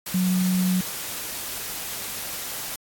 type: tone in noise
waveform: sine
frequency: 183.6 Hz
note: F#3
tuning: 13 cents flat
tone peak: -19 dBFS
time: 0.14-0.81 s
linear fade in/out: 5 ms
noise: white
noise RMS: -32 dBFS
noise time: 0.06-2.76 s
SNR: +10 dB
effects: AAC 64 kbps